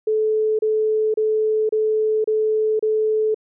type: tone bursts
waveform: sine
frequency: 433.6 Hz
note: A4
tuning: 25 cents flat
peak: -16 dBFS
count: 6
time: 0.07-3.345 s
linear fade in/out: 5 ms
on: 520 ms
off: 31 ms
effects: none